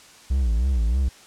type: tone with vibrato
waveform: triangle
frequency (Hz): 60.8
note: B1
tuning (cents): -26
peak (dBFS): -16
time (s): 0.3-1.09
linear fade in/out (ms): 10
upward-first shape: sine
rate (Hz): 3.2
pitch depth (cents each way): 190
effects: white hiss -48 dBFS RMS until 1.26 s + low-pass 8000 Hz 12 dB/octave